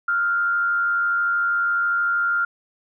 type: tone with frequency modulation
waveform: sine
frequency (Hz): 1396.9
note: F6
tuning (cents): 0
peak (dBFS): -18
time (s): 0.08-2.45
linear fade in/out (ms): 5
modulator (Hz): 87.6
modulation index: 0.46
effects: none